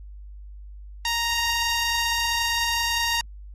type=tone; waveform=10% pulse; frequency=932.3 Hz; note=A#5; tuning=in tune; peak=-14 dBFS; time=1.05-3.21 s; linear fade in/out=2 ms; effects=added 50 Hz sine -38 dBFS peak until 3.54 s + AAC 32 kbps